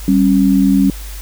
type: tone pair together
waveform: sine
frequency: 194.79 / 274.2 Hz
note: G3 / C#4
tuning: -11 / -19 cents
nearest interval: tritone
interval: 592 cents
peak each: -11 dBFS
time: 0.08-0.9 s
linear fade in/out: 2 ms
effects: added 50 Hz sine -26 dBFS peak until 1.21 s + white hiss -35 dBFS RMS until 1.21 s